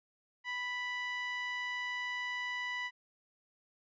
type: tone with band-pass filter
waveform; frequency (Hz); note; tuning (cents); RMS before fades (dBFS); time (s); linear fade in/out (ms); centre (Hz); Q
sawtooth; 987; B5; -1; -38; 0.44-2.91; 50; 2100; 2.6
effects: resampled to 16000 Hz